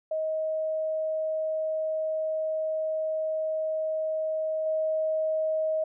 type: tone with level steps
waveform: sine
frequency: 630 Hz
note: D#5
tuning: 21 cents sharp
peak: -26 / -24 dBFS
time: 0.11-5.84 s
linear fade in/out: 5 ms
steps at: 4.66 s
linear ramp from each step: 2 ms
effects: none